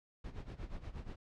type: noise with tremolo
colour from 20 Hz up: brown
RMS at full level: -42 dBFS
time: 0.24-1.16 s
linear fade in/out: 5 ms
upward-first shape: sine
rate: 8.4 Hz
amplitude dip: 80%
effects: low-pass 5000 Hz 12 dB/octave